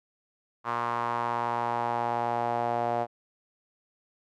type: tone with band-pass filter sweep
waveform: sawtooth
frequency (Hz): 118.6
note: A#2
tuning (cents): +30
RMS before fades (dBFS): -29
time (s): 0.64-3.07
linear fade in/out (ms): 50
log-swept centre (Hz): 1100 to 700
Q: 3.8
effects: none